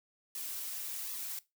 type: noise with flanger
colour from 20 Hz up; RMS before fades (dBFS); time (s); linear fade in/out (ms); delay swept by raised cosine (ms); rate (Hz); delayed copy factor
blue; -40; 0.35-1.39; 2; 1.3 to 5.1; 1.3; -0.65
effects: noise-tail reverb RT60 0.2 s tail -18 dB re dry